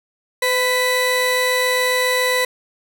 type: tone pair together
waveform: 30% pulse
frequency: 505.7 / 1975.5 Hz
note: B4 / B6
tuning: +41 / 0 cents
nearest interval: 2 octaves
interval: 2359 cents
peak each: -16 dBFS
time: 0.42-2.45 s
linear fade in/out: 5 ms
effects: none